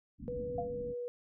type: low-pass noise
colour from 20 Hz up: white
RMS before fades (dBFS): -45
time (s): 0.18-0.95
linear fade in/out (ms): 50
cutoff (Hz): 290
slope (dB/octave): 96
type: tone with pitch glide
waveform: sine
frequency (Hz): 489.8 to 485.6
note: B4 to B4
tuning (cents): -14 to -29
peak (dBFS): -36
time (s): 0.28-1.08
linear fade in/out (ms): 0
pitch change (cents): -15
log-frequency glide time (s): 0.6-0.77
type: tone with exponential decay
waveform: sine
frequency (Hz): 697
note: F5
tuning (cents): -4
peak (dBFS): -31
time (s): 0.58-0.74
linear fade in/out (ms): 5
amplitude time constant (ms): 34
effects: none